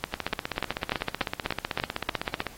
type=two click trains; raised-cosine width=0.3 ms; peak=-9 / -11 dBFS; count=8 / 38; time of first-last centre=0.04-2.093 / 0.14-2.467 s; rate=3.41 / 15.9 Hz; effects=pink hiss -49 dBFS RMS until 2.57 s + AAC 48 kbps